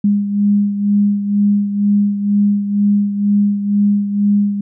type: beating tone pair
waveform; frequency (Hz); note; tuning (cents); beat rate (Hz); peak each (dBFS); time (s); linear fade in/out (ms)
sine; 203.5 / 205.6; G#3 / G#3; -35 / -17; 2.1; -12 / -19; 0.04-4.61; 5
effects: none